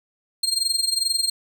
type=tone with amplitude modulation; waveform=30% pulse; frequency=4205 Hz; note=C8; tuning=8 cents sharp; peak=-14 dBFS; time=0.43-1.3 s; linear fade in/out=5 ms; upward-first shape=sine; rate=22.4 Hz; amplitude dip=80%; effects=none